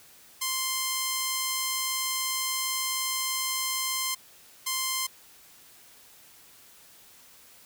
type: tone pair in turn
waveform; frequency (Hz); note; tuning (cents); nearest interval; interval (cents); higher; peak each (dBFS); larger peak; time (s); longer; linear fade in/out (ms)
5% pulse; 1046.5 / 1046.5; C6 / C6; 0 / 0; unison; 0; neither; -15; neither; 0.41-4.15 / 4.66-5.07; first; 10
effects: white hiss -54 dBFS RMS until 7.65 s